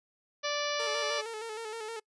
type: harmonic tone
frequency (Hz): 585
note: D5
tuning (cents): -7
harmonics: 1 / 2 / 3 / 4 / 5 / 6 / 7 / 8 / 9 / 10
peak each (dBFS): -34 / -37 / -39 / -40 / -41 / -42 / -42 / -43 / -44 / -44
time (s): 0.43-1.22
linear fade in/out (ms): 20
type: tone with vibrato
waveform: sawtooth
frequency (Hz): 444.3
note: A4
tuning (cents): +17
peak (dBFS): -33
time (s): 0.79-2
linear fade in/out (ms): 10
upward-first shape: square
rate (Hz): 6.4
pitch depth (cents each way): 52
effects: noise-tail reverb RT60 0.1 s tail -25 dB re dry + resampled to 24000 Hz